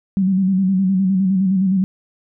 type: tone with vibrato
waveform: sine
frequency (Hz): 190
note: F#3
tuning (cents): +46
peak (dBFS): -13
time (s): 0.17-1.84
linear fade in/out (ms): 0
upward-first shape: square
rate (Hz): 9.7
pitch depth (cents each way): 49
effects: none